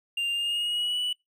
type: tone with pitch glide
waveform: triangle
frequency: 2794 to 2955 Hz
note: F7 to F#7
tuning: 0 to -3 cents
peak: -24 dBFS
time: 0.17-1.13 s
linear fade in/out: 5 ms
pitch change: +97 cents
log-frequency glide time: 0.32-0.99 s
effects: noise-tail reverb RT60 0.2 s tail -26 dB re dry